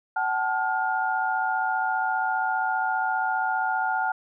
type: tone cluster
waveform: sine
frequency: 755 / 870 / 1421 Hz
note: F#5 / A5 / F6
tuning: +35 / -20 / +30 cents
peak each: -27 dBFS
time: 0.16-4.12 s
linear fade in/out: 5 ms
effects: none